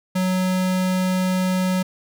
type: tone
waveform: square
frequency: 185 Hz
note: F#3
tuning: in tune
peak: -19 dBFS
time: 0.15-1.83 s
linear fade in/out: 10 ms
effects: none